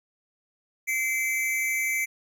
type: tone pair together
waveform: square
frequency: 2072 / 2304 Hz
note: C7 / D7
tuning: -17 / -34 cents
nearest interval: major second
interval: 183 cents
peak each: -28 dBFS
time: 0.87-2.06 s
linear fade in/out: 20 ms
effects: none